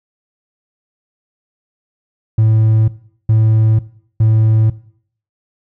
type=tone bursts; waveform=triangle; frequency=110 Hz; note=A2; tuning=in tune; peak=-5 dBFS; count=3; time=2.38-4.7 s; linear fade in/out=5 ms; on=500 ms; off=410 ms; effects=noise-tail reverb RT60 0.6 s tail -20 dB re dry + tanh soft clip ceiling -1 dBFS